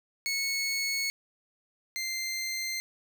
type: tone pair in turn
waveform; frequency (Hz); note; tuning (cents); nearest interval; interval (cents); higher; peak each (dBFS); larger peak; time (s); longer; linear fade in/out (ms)
20% pulse; 2202 / 2087; C#7 / C7; -12 / -5; minor second; 93; first; -23 / -26; first; 0.26-1.1 / 1.96-2.8; neither; 0
effects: none

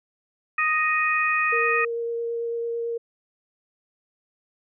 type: harmonic tone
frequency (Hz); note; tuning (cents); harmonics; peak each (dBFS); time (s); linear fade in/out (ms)
622.3; D#5; 0; 2 / 3 / 4; -24 / -24 / -24; 0.58-1.85; 5
type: tone with vibrato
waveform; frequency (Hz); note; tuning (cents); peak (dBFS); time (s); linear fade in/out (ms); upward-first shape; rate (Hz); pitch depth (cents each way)
sine; 466.2; A#4; 0; -25; 1.52-2.98; 10; sine; 9; 8
effects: none

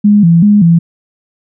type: tone with vibrato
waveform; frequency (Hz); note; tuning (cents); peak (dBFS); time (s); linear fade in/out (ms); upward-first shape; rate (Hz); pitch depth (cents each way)
sine; 186.4; F#3; +13; -3; 0.04-0.79; 10; square; 2.6; 180
effects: none

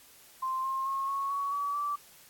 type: tone with pitch steps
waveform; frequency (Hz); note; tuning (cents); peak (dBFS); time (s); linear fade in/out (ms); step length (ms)
sine; 1046.5 / 1064.8 / 1083.4 / 1102.3 / 1121.6 / 1141.2 / 1161.2; C6 / C6 / C#6 / C#6 / C#6 / C#6 / D6; 0 / +30 / -40 / -10 / +20 / +50 / -20; -29; 0.42-1.96; 10; 220
effects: white hiss -56 dBFS RMS until 2.29 s + AAC 64 kbps

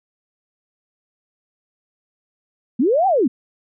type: linear two-way sweep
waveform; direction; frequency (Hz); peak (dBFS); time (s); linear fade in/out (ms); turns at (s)
sine; up then down; 210.3 to 802 to 210.3; -13; 2.79-3.28; 10; 3.07
effects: none

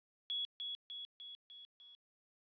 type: tone with echo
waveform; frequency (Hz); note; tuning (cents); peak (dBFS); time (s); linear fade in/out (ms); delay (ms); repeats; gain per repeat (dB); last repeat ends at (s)
sine; 3362; G#7; +20; -36; 0.3-0.45; 0; 300; 5; -4; 1.95
effects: resampled to 11025 Hz + 13-bit

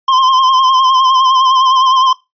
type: tone with vibrato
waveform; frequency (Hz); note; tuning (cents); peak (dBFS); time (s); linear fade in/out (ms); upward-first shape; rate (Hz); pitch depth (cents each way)
square; 1046.5; C6; 0; -8; 0.08-2.13; 5; sine; 9.8; 44
effects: noise-tail reverb RT60 0.2 s tail -19 dB re dry + resampled to 11025 Hz

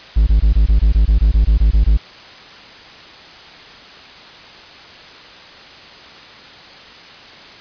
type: tone bursts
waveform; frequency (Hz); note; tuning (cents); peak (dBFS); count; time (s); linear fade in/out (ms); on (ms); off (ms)
triangle; 53; G#1; +36; -6; 14; 0.16-1.973; 10; 110; 21
effects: white hiss -38 dBFS RMS until 7.6 s + resampled to 11025 Hz

